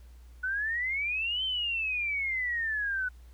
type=exponential two-way sweep; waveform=sine; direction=up then down; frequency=1480 to 3122 to 1480 Hz; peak=-28 dBFS; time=0.43-3.09 s; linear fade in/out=10 ms; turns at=1.44 s; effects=added 60 Hz sine -48 dBFS peak until 3.33 s + pink hiss -65 dBFS RMS until 3.33 s